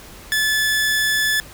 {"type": "tone", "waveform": "sawtooth", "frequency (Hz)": 1731, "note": "A6", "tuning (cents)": -29, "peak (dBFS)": -13, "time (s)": [0.32, 1.4], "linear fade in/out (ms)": 0, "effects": ["added 51 Hz sine -47 dBFS peak until 1.53 s", "pink hiss -41 dBFS RMS until 1.53 s"]}